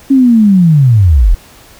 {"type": "linear sweep", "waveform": "sine", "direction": "down", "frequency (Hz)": [277.2, 34.14], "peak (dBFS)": -3, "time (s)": [0.1, 1.35], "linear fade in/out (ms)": 10, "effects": ["pink hiss -39 dBFS RMS until 1.79 s"]}